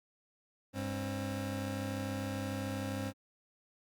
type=tone pair together; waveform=25% pulse; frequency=100.1 / 267.2 Hz; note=G2 / C4; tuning=+37 / +36 cents; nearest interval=octave + perfect fourth; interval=1699 cents; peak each=-34 / -35 dBFS; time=0.73-3.13 s; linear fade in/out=50 ms; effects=Opus 48 kbps